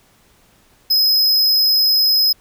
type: tone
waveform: square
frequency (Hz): 5090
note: D#8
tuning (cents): +39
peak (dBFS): -12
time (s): 0.9-2.33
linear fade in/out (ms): 10
effects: pink hiss -54 dBFS RMS until 2.4 s